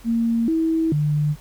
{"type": "tone with pitch steps", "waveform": "sine", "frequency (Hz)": [230.5, 323.7, 149.1], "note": ["A#3", "E4", "D3"], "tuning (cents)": [-19, -31, 27], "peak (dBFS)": -17, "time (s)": [0.04, 1.36], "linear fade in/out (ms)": 50, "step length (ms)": 440, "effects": ["added 42 Hz sine -45 dBFS peak until 1.4 s", "pink hiss -49 dBFS RMS until 1.4 s"]}